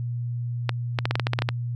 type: clicks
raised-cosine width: 0.3 ms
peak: -7 dBFS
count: 11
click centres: 0.693 / 0.988 / 1.055 / 1.11 / 1.155 / 1.197 / 1.269 / 1.334 / 1.389 / 1.421 / 1.489 s
effects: added 120 Hz sine -26 dBFS peak until 1.75 s